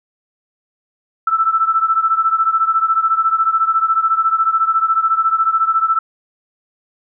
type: beating tone pair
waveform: sine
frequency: 1318.5 / 1332.5 Hz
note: E6 / E6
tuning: 0 / +18 cents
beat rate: 14 Hz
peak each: -14 / -17 dBFS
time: 1.27-5.99 s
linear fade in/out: 5 ms
effects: none